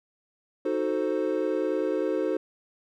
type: chord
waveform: triangle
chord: D# diminished seventh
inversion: none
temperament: equal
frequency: 311.1 / 370 / 440 / 523.3 Hz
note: D#4 / F#4 / A4 / C5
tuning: 0 / 0 / 0 / 0 cents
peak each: -28 dBFS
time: 0.65-2.37 s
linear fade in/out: 5 ms
effects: none